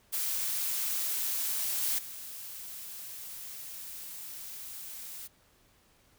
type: noise with level steps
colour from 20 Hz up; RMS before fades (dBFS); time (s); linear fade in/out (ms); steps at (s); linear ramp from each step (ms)
blue; -32 / -30 / -43; 0.12-5.28; 20; 1.82 / 1.98; 10
effects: pink hiss -65 dBFS RMS until 6.18 s